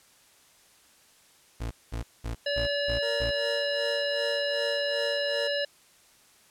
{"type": "tone bursts", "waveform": "30% pulse", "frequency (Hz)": 57.1, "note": "A#1", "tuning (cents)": -35, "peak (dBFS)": -28, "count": 6, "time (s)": [1.6, 3.31], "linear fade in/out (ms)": 10, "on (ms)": 110, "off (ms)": 210}
{"type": "harmonic tone", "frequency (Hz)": 573, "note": "D5", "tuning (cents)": -43, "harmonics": [1, 3, 5, 7, 9], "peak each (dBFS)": [-28, -33, -35, -36, -38], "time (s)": [2.46, 5.65], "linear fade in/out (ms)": 5}
{"type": "tone with tremolo", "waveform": "40% pulse", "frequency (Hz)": 466.2, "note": "A#4", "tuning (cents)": 0, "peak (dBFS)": -32, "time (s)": [3.02, 5.48], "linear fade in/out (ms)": 10, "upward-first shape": "sine", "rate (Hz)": 2.6, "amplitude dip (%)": 80}
{"effects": ["white hiss -59 dBFS RMS until 6.5 s", "low-pass 11000 Hz 12 dB/octave"]}